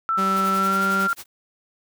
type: tone with pitch glide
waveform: sine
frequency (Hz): 1330 to 1384.1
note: E6 to F6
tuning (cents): +15 to -16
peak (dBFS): -19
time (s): 0.09-1.13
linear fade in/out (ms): 0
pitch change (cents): +69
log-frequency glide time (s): 0.52-0.82
type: tone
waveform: sawtooth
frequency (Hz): 193.3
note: G3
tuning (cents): -24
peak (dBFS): -20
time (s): 0.17-1.08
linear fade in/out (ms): 20
type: noise with tremolo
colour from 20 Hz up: white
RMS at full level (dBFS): -36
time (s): 0.36-1.26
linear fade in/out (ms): 5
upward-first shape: sine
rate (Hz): 11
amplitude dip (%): 100
effects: none